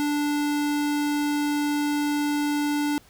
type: tone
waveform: square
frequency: 293 Hz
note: D4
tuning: 4 cents flat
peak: -23 dBFS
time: 0-2.98 s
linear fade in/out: 0 ms
effects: pink hiss -55 dBFS RMS until 3.09 s